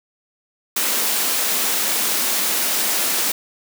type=high-pass noise; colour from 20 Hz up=white; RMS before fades=-20 dBFS; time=0.76-3.32 s; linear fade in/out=5 ms; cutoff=180 Hz; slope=96 dB/octave; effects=none